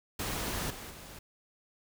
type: noise with level steps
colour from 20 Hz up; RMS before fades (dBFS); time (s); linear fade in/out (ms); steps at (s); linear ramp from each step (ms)
pink; -35 / -44 / -48; 0.19-1.19; 5; 0.7 / 0.9; 5
effects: none